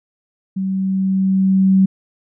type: tone with level ramp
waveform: sine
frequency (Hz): 191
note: G3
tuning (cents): -45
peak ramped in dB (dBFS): -18 to -8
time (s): 0.56-1.86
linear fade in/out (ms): 10
effects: none